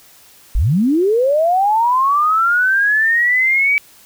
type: linear sweep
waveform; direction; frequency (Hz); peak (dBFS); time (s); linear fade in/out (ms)
sine; up; 33.35 to 2299; -11; 0.55-3.78; 0
effects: white hiss -46 dBFS RMS until 4.05 s